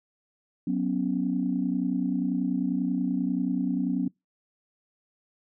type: chord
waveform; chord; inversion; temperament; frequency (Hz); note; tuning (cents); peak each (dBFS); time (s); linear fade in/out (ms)
sine; F# suspended fourth; none; equal; 185 / 246.9 / 277.2; F#3 / B3 / C#4; 0 / 0 / 0; -28; 0.67-4.08; 5
effects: noise-tail reverb RT60 0.2 s tail -25 dB re dry + tanh soft clip ceiling -14 dBFS